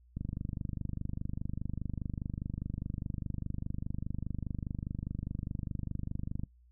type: click train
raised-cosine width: 5 ms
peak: -24 dBFS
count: 157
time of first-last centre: 0.17-6.435 s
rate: 24.9 Hz
effects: noise-tail reverb RT60 0.1 s tail -19 dB re dry + added 60 Hz sine -59 dBFS peak until 6.71 s